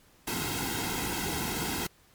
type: noise with comb filter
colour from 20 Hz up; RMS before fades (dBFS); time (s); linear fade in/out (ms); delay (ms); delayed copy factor
pink; -32; 0.27-1.87; 5; 1.7; -0.8
effects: pink hiss -61 dBFS RMS until 2.14 s + MP3 96 kbps